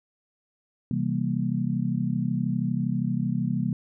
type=chord; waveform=sine; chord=C dominant seventh; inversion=none; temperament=just; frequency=130.81 / 163.52 / 196.22 / 235.5 Hz; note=C3 / E3 / G3 / Bb3; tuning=0 / -14 / +2 / +18 cents; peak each=-29 dBFS; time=0.91-3.73 s; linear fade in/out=2 ms; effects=none